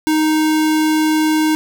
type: tone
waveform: square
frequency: 311.1 Hz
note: D#4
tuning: in tune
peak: -13 dBFS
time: 0.07-1.55 s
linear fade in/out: 0 ms
effects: none